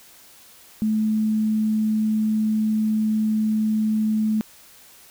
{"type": "tone", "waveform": "sine", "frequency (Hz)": 216.5, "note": "A3", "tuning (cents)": -28, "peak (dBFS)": -18, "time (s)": [0.82, 4.41], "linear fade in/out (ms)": 0, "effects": ["white hiss -49 dBFS RMS until 5.1 s"]}